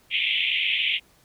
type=band-pass noise; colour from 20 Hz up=white; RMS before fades=-24 dBFS; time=0.1-1 s; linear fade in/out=50 ms; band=2100 to 3400 Hz; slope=96 dB/octave; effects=pink hiss -59 dBFS RMS until 1.24 s